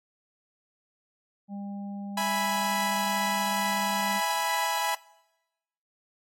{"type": "harmonic tone", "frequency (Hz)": 200.4, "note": "G3", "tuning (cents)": 38, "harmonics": [1, 3, 4], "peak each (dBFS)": [-34, -51, -47], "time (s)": [1.48, 4.21], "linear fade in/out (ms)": 50}
{"type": "chord", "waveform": "sawtooth", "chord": "E major", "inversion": "none", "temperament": "equal", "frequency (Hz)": [659.3, 830.6, 987.8], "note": ["E5", "G#5", "B5"], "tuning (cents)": [0, 0, 0], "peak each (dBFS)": [-31, -26, -25], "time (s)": [2.17, 4.95], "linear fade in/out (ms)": 5}
{"effects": ["noise-tail reverb RT60 1.0 s tail -22 dB re dry", "AAC 48 kbps"]}